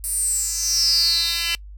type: tone with high-pass filter sweep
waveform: 10% pulse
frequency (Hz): 337.1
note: E4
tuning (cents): +39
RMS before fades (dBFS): -21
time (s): 0.04-1.55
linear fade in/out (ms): 0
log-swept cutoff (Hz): 10000 to 3000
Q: 9.8
effects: noise-tail reverb RT60 0.1 s tail -26 dB re dry + added 50 Hz sine -36 dBFS peak until 1.77 s